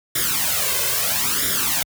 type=noise with flanger; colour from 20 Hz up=white; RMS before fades=-21 dBFS; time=0.15-1.83 s; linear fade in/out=5 ms; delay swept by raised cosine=0.56 to 1.96 ms; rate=0.76 Hz; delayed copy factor=+0.8; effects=high-pass 60 Hz 12 dB/octave